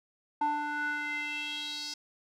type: tone with band-pass filter sweep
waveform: square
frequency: 295.7 Hz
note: D4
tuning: 12 cents sharp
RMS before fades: -34 dBFS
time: 0.41-1.94 s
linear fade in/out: 5 ms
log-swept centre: 880 to 5100 Hz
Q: 4.5
effects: none